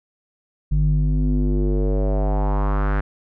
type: tone with low-pass filter sweep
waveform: square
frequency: 49.92 Hz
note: G1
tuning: 32 cents sharp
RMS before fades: -19 dBFS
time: 0.71-3.01 s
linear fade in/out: 10 ms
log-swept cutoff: 130 to 1600 Hz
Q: 3.1
effects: none